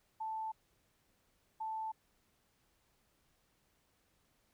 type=tone pair in turn; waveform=sine; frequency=880 / 880 Hz; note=A5 / A5; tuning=0 / 0 cents; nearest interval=unison; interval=0 cents; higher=neither; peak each=-37 / -37 dBFS; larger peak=neither; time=0.2-0.52 / 1.6-1.92 s; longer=neither; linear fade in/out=10 ms; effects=pink hiss -75 dBFS RMS until 4.53 s